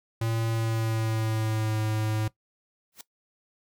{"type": "tone with pitch glide", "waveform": "square", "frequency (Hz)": [113.6, 108.47], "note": ["A#2", "A2"], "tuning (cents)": [-44, -24], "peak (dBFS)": -26, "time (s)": [0.21, 2.28], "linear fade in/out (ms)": 5, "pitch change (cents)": -80, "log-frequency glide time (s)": [0.5, 1.8]}
{"type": "noise with exponential growth", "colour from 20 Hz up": "white", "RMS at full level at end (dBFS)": -38, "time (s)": [2.92, 3.01], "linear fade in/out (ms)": 2, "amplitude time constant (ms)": 18}
{"effects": ["noise-tail reverb RT60 0.1 s tail -18 dB re dry"]}